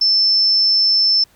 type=tone; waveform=sine; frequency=5300 Hz; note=E8; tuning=9 cents sharp; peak=-11 dBFS; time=0.01-1.24 s; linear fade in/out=5 ms; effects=pink hiss -54 dBFS RMS until 1.35 s